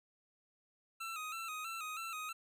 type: tone with vibrato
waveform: 25% pulse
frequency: 1295 Hz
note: E6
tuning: 31 cents flat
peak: -37 dBFS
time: 1-2.33 s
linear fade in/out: 10 ms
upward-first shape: square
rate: 3.1 Hz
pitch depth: 60 cents each way
effects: none